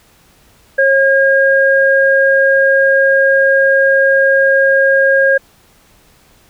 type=tone pair together; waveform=sine; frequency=543 / 1623.4 Hz; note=C#5 / G#6; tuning=-36 / -40 cents; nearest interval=octave + perfect fifth; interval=1896 cents; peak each=-10 dBFS; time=0.78-5.38 s; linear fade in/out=10 ms; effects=pink hiss -49 dBFS RMS until 6.49 s